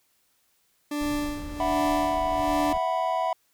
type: tone with tremolo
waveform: 40% pulse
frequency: 293.7 Hz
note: D4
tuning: in tune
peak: -24 dBFS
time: 0.91-2.73 s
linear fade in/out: 5 ms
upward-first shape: sine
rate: 1.3 Hz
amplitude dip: 75%
type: noise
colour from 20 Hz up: brown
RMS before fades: -38 dBFS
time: 1.01-2.78 s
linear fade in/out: 5 ms
type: chord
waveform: triangle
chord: E suspended second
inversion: none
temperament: equal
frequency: 659.3 / 740 / 987.8 Hz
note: E5 / F#5 / B5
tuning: 0 / 0 / 0 cents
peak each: -26 dBFS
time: 1.6-3.33 s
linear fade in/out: 2 ms
effects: white hiss -68 dBFS RMS until 3.53 s